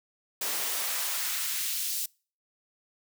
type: noise with high-pass filter sweep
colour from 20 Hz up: white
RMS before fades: -31 dBFS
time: 0.41-2.06 s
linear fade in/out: 5 ms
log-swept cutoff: 260 to 4600 Hz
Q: 0.81
effects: noise-tail reverb RT60 0.4 s tail -26 dB re dry